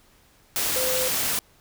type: tone in noise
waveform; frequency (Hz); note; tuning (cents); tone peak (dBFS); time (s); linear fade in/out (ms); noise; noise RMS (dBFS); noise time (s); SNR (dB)
sine; 513; C5; -34; -26; 0.76-1.08; 0; white; -25; 0.56-1.39; -4
effects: pink hiss -58 dBFS RMS until 1.6 s